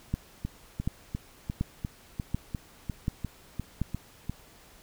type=two click trains; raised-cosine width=5 ms; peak=-15 / -19 dBFS; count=6 / 12; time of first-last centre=0.14-3.816 / 0.45-4.296 s; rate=1.36 / 2.86 Hz; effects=pink hiss -55 dBFS RMS until 4.82 s